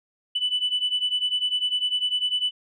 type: beating tone pair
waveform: sine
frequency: 2977 / 2987 Hz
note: F#7 / F#7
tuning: +10 / +16 cents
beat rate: 10 Hz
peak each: -25 / -23 dBFS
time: 0.35-2.51 s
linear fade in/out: 10 ms
effects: tanh soft clip ceiling -17 dBFS